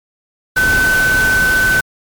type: tone in noise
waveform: sine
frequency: 1518 Hz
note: F#6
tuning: 44 cents sharp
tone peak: -10 dBFS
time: 0.56-1.81 s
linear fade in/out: 10 ms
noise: pink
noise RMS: -20 dBFS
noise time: 0.56-1.81 s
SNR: +7 dB
effects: MP3 96 kbps